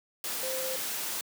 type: tone in noise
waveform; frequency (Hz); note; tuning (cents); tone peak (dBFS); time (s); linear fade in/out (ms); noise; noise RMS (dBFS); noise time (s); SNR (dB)
sine; 521; C5; -7; -34; 0.43-0.76; 2; white; -34; 0.24-1.21; -3
effects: high-pass 200 Hz 12 dB/octave